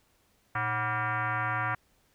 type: tone with frequency modulation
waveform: sine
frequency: 116.54 Hz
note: A#2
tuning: in tune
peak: -27 dBFS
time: 0.55-1.75 s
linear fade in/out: 5 ms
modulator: 428 Hz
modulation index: 4.1
effects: pink hiss -68 dBFS RMS until 2.14 s